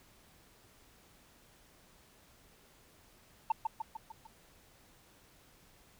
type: tone with echo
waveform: sine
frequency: 892 Hz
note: A5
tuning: 23 cents sharp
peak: -23 dBFS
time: 3.5-3.52 s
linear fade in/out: 5 ms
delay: 150 ms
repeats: 5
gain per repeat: -5 dB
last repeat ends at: 4.27 s
effects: tanh soft clip ceiling -24 dBFS + pink hiss -63 dBFS RMS until 5.99 s